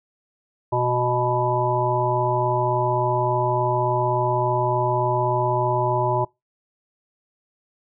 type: harmonic tone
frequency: 123.47 Hz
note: B2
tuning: in tune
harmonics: 1 / 3 / 5 / 7 / 8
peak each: -25 / -25 / -25 / -25 / -25 dBFS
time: 0.72-6.25 s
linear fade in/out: 10 ms
effects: noise-tail reverb RT60 0.2 s tail -24 dB re dry